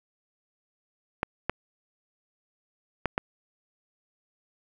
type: clicks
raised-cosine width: 0.5 ms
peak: -10 dBFS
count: 4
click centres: 1.231 / 1.496 / 3.057 / 3.179 s
effects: 8-bit